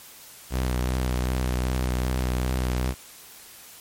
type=tone with vibrato; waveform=sawtooth; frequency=62.9 Hz; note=B1; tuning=32 cents sharp; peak=-19 dBFS; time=0.5-2.95 s; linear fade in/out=50 ms; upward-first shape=sine; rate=2.6 Hz; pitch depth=26 cents each way; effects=white hiss -46 dBFS RMS until 3.8 s + MP3 64 kbps